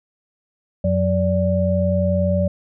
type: tone cluster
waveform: sine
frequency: 90.5 / 182.1 / 580 Hz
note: F#2 / F#3 / D5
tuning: -38 / -27 / -22 cents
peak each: -20 dBFS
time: 0.84-2.48 s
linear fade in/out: 5 ms
effects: none